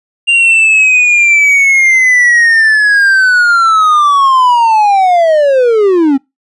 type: linear sweep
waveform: triangle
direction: down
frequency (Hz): 2794 to 261.6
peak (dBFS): -3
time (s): 0.27-6.18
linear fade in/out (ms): 20
effects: noise-tail reverb RT60 0.2 s tail -23 dB re dry + resampled to 24000 Hz